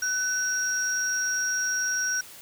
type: tone pair together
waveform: sine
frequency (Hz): 1506 / 5647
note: F#6 / F8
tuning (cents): +30 / +18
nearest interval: octave + major seventh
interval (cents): 2288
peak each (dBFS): -26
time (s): 0.02-2.21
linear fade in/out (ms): 5
effects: tanh soft clip ceiling -18 dBFS + white hiss -46 dBFS RMS until 2.41 s